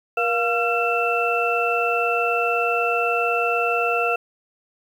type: tone cluster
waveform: sine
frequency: 474.5 / 701 / 1364 / 2666 Hz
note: A#4 / F5 / F6 / E7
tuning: +31 / +6 / -41 / +19 cents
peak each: -24 dBFS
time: 0.17-4.16 s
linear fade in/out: 5 ms
effects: 8-bit